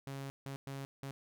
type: tone bursts at uneven times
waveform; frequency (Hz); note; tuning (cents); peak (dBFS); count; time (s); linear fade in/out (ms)
sawtooth; 137.1; C#3; -19; -37; 4; 0.07-0.3 / 0.46-0.56 / 0.67-0.85 / 1.03-1.11; 0
effects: none